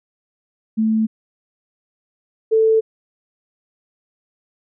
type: tone pair in turn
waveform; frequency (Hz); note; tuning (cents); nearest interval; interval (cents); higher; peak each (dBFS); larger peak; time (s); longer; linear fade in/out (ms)
sine; 220 / 442.8; A3 / A4; 0 / +11; octave; 1211; second; -14 / -11; second; 0.77-1.07 / 2.51-2.81; neither; 20
effects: none